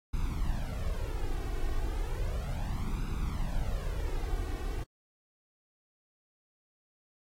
brown noise with flanger, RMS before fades -32 dBFS, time 0.13-4.84 s, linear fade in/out 10 ms, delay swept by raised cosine 0.79 to 2.69 ms, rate 0.34 Hz, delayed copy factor +0.75, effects AAC 48 kbps

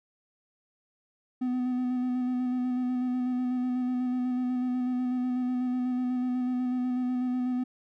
triangle tone with vibrato, 250.7 Hz, B3, 26 cents sharp, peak -24 dBFS, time 1.41-7.64 s, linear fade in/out 10 ms, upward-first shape square, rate 8.1 Hz, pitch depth 16 cents each way, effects none

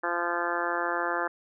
harmonic tone, 172.8 Hz, F3, 18 cents flat, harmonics 2 / 3 / 4 / 5 / 6 / 7 / 8 / 9 / 10, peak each -35 / -35 / -35 / -35 / -35 / -35 / -35 / -35 / -35 dBFS, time 0.03-1.28 s, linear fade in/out 10 ms, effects none

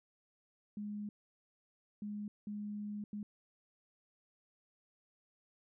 sine tone bursts at uneven times, 207.7 Hz, G#3, in tune, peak -39 dBFS, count 4, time 0.77-1.09 / 2.02-2.28 / 2.47-3.04 / 3.13-3.23 s, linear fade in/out 2 ms, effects none

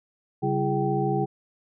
sine tone cluster, 137 / 193.5 / 338.7 / 413 / 775 Hz, C#3 / G3 / E4 / G#4 / G5, -20 / -22 / +47 / -10 / -20 cents, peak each -27 / -30 / -29 / -28 / -28 dBFS, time 0.42-1.26 s, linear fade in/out 20 ms, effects none

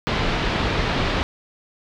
pink low-pass noise, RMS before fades -22 dBFS, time 0.07-1.23 s, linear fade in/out 0 ms, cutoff 4100 Hz, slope 24 dB/octave, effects none

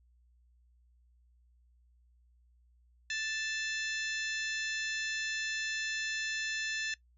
harmonic tone with a mistuned harmonic, 880 Hz, A5, in tune, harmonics 2 / 3 / 4 / 5 / 6 / 7 / 8, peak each -36 / -40 / -42 / -44 / -46 / -47 / -48 dBFS, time 3.1-6.94 s, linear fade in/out 2 ms, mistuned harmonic 5, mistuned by -110 cents, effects noise-tail reverb RT60 0.1 s tail -19 dB re dry + added 60 Hz sine -63 dBFS peak until 7.17 s

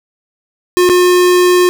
square tone with dropouts, 359.1 Hz, F4, 48 cents sharp, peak -7 dBFS, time 0.77-1.69 s, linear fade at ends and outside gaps 0 ms, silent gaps 0.891-0.897 s, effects none

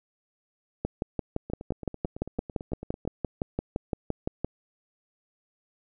two click trains, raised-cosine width 2 ms, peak -24 / -14 dBFS, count 15 / 22, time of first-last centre 1.5-3.052 / 0.85-4.446 s, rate 9.02 / 5.84 Hz, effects none

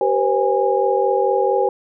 sine tone cluster, 387.9 / 482.6 / 527 / 822 Hz, G4 / B4 / C5 / G#5, -18 / -40 / +12 / -18 cents, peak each -20 dBFS, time 0.01-1.69 s, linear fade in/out 2 ms, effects none

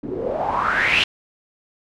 white noise with low-pass filter sweep, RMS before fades -21 dBFS, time 0.03-1.04 s, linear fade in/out 5 ms, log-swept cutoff 290 to 3100 Hz, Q 6.4, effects none

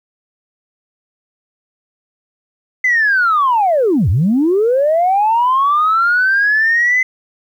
sine linear two-way sweep, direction down then up, 2045 to 76.8 to 2045 Hz, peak -9 dBFS, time 2.84-7.03 s, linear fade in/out 5 ms, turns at 4.09 s, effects tanh soft clip ceiling -6 dBFS + 8-bit

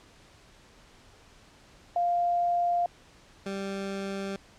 sine / 20% pulse tone pair in turn, 698.5 / 196.01 Hz, F5 / G3, 0 / 0 cents, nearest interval octave + minor seventh, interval 2200 cents, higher first, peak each -23 / -27 dBFS, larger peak first, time 1.96-2.86 / 3.46-4.36 s, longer neither, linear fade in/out 2 ms, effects pink hiss -56 dBFS RMS until 4.58 s + low-pass 7000 Hz 12 dB/octave

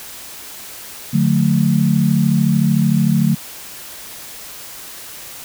sine chord, D major, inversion none, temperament equal with one note detuned, 146.83 / 180.35 / 220 Hz, D3 / F#3 / A3, 0 / -44 / 0 cents, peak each -16 dBFS, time 1.13-3.35 s, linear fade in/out 10 ms, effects white hiss -34 dBFS RMS until 5.44 s

